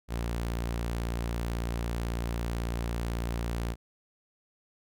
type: tone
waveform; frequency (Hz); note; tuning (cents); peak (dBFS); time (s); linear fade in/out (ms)
sawtooth; 58.1; A#1; -5; -26; 0.08-3.76; 50
effects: none